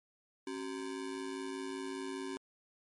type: ring-modulated tone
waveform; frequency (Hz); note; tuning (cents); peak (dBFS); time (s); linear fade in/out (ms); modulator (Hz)
square; 326.4; E4; -17; -36; 0.47-2.37; 0; 52.5
effects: MP3 48 kbps